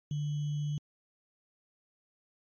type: tone with sample-and-hold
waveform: sine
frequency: 147.5 Hz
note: D3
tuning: 8 cents sharp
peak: -30 dBFS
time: 0.11-0.78 s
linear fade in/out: 2 ms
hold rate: 3150 Hz
effects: MP3 32 kbps